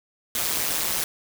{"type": "noise with amplitude modulation", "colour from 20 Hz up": "white", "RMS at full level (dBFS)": -22, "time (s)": [0.35, 1.04], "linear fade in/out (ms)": 2, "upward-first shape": "sine", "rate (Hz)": 160, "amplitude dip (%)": 80, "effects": []}